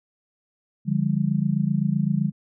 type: chord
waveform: sine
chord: D diminished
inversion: none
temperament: equal with one note detuned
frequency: 146.83 / 174.61 / 202.4 Hz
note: D3 / F3 / Ab3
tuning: 0 / 0 / -44 cents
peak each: -24 dBFS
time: 0.85-2.32 s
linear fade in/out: 50 ms
effects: none